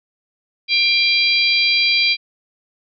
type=harmonic tone with a mistuned harmonic; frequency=792 Hz; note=G5; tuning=18 cents sharp; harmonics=3 / 4 / 5 / 6; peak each=-16 / -22 / -20 / -19 dBFS; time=0.68-2.17 s; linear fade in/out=50 ms; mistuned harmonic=4; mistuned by=+40 cents; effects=none